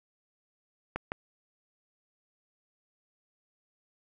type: clicks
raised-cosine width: 0.5 ms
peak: -17 dBFS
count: 2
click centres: 0.96 / 1.119 s
effects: none